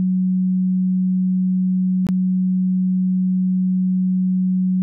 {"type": "tone with dropouts", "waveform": "sine", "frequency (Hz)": 185, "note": "F#3", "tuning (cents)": 0, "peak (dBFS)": -15, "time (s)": [0, 4.82], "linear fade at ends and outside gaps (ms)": 0, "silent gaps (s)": [2.068, 2.088], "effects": []}